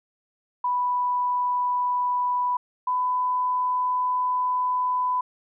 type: tone pair in turn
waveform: sine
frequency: 987.8 / 1000.4 Hz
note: B5 / B5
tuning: 0 / +22 cents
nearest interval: unison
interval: 22 cents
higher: second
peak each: -21 dBFS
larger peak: neither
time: 0.64-2.57 / 2.87-5.21 s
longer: second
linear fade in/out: 5 ms
effects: none